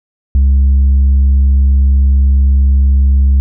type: tone with tanh clipping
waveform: sine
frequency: 67.8 Hz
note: C#2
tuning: 38 cents flat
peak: -6 dBFS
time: 0.35-3.4 s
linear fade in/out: 0 ms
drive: 2 dB
effects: none